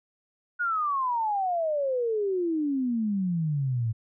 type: exponential sweep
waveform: sine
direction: down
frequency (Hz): 1465 to 108.6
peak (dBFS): -24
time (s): 0.59-3.93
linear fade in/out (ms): 20
effects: none